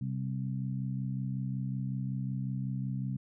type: harmonic tone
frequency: 65.41 Hz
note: C2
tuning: in tune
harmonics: 2 / 3 / 4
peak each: -33 / -37 / -44 dBFS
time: 0.01-3.17 s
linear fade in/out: 5 ms
effects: none